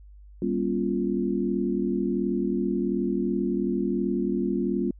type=chord; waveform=sine; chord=G half-diminished seventh; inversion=none; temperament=equal with one note detuned; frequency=196 / 238.8 / 277.2 / 349.2 Hz; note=G3 / Bb3 / Db4 / F4; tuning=0 / +42 / 0 / 0 cents; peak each=-28 / -29 / -30 / -28 dBFS; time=0.42-4.91 s; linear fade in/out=2 ms; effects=added 50 Hz sine -45 dBFS peak until 4.99 s